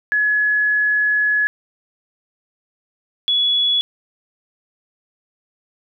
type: tone pair in turn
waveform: sine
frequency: 1695 / 3390 Hz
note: G#6 / G#7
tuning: +35 / +35 cents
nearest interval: octave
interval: 1200 cents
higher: second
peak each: -14 dBFS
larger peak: neither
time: 0.12-1.47 / 3.28-3.81 s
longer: first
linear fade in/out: 0 ms
effects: none